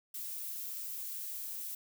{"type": "noise", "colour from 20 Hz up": "violet", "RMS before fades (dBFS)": -41, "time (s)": [0.14, 1.75], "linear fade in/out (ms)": 5, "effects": []}